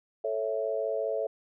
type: chord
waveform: sine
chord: A major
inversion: none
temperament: equal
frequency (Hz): 440 / 554.4 / 659.3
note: A4 / C#5 / E5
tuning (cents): 0 / 0 / 0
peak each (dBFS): -32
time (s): 0.24-1.27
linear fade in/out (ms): 5
effects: none